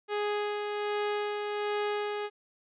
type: tone with tremolo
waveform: sawtooth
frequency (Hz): 415.3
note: G#4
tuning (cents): 0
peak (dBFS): -24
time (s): 0.08-2.3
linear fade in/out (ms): 50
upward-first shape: sine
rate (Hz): 1.3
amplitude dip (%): 35
effects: resampled to 8000 Hz